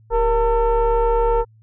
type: tone with frequency modulation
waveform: sine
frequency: 470 Hz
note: A#4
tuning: 14 cents sharp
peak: -13 dBFS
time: 0.1-1.45 s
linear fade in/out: 50 ms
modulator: 434 Hz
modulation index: 1.1
effects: tanh soft clip ceiling -10 dBFS + added 110 Hz sine -48 dBFS peak until 1.62 s